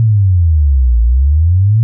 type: exponential two-way sweep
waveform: sine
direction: down then up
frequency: 116.3 to 55.9 to 116.3 Hz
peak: -6 dBFS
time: 0-1.83 s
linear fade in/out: 0 ms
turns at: 1.01 s
effects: none